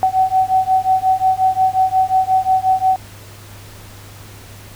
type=beating tone pair; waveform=sine; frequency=752 / 757.6 Hz; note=F#5 / F#5; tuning=+28 / +41 cents; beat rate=5.6 Hz; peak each=-15 dBFS; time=0.03-2.96 s; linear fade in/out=0 ms; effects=added 101 Hz sine -38 dBFS peak until 4.75 s + pink hiss -40 dBFS RMS until 4.75 s